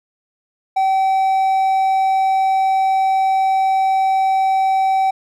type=tone; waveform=triangle; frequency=768 Hz; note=G5; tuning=36 cents flat; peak=-11 dBFS; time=0.76-5.11 s; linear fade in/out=10 ms; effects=none